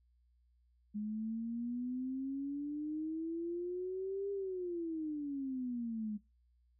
sine exponential two-way sweep, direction up then down, 207.7 to 401.9 to 207.7 Hz, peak -36 dBFS, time 0.94-6.18 s, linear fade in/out 20 ms, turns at 4.31 s, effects noise-tail reverb RT60 0.2 s tail -19 dB re dry + added 60 Hz sine -68 dBFS peak until 6.79 s

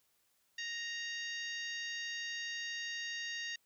harmonic tone, 932.3 Hz, A#5, in tune, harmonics 2 / 3 / 4 / 5 / 6 / 7, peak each -41 / -45 / -47 / -49 / -51 / -52 dBFS, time 0.58-3.56 s, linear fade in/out 5 ms, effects white hiss -75 dBFS RMS until 3.65 s

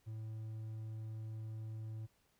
triangle tone, 110 Hz, A2, in tune, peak -40 dBFS, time 0.06-2.07 s, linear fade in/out 20 ms, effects pink hiss -75 dBFS RMS until 2.39 s

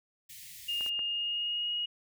white band-stop noise, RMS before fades -48 dBFS, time 0.29-0.9 s, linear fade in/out 10 ms, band 170 to 1800 Hz, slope 96 dB/octave
sine tone with pitch glide, 2831 to 2885 Hz, F7 to F#7, +23 to -44 cents, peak -30 dBFS, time 0.68-1.86 s, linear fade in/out 10 ms, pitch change +33 cents, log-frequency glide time 1.05-1.74 s
clicks, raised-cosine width 0.5 ms, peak -31 dBFS, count 3, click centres 0.809 / 0.863 / 0.992 s
effects none

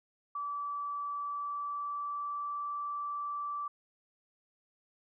sine tone with pitch glide, 1155 to 1163.7 Hz, D6 to D6, -29 to -16 cents, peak -34 dBFS, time 0.35-3.68 s, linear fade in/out 5 ms, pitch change +13 cents, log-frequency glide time 1.12-2.74 s, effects none

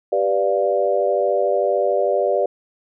sine chord, G dominant seventh, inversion none, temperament equal, 392 / 493.9 / 587.3 / 698.5 Hz, G4 / B4 / D5 / F5, 0 / 0 / 0 / 0 cents, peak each -22 / -22 / -19 / -24 dBFS, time 0.12-2.46 s, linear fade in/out 5 ms, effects none

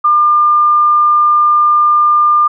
sine tone, 1200 Hz, D6, 37 cents sharp, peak -6 dBFS, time 0.04-2.48 s, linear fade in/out 10 ms, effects none

